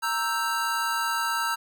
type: chord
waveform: square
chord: E diminished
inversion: second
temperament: equal with one note detuned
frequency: 929.1 / 1318.5 / 1568 Hz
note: Bb5 / E6 / G6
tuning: -6 / 0 / 0 cents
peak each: -30 / -29 / -31 dBFS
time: 0.02-1.56 s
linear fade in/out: 20 ms
effects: none